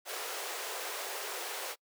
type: high-pass noise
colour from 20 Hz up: pink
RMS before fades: -39 dBFS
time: 0.05-1.76 s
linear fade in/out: 50 ms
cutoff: 390 Hz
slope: 48 dB/octave
effects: noise-tail reverb RT60 0.1 s tail -26 dB re dry